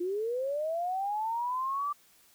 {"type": "linear sweep", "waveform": "sine", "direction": "up", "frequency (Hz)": [341.9, 1178], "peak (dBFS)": -29, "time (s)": [0, 1.93], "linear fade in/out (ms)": 10, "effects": ["white hiss -62 dBFS RMS until 2.34 s"]}